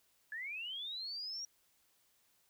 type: linear sweep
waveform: sine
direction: up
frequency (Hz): 1680 to 5690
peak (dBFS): -40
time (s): 0.32-1.45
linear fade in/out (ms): 2
effects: white hiss -73 dBFS RMS until 2.49 s